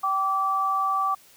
sine tone pair together, 774.2 / 1160 Hz, G5 / D6, -22 / -22 cents, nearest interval perfect fifth, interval 700 cents, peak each -28 / -22 dBFS, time 0.03-1.15 s, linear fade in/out 10 ms, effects white hiss -54 dBFS RMS until 1.36 s

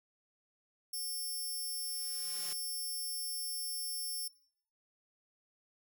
10% pulse tone, 5400 Hz, E8, 41 cents sharp, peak -31 dBFS, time 0.93-4.28 s, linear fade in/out 5 ms
white noise with exponential growth, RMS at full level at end -43 dBFS, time 1.28-2.53 s, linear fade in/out 1 ms, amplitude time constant 270 ms
effects noise-tail reverb RT60 0.6 s tail -19 dB re dry

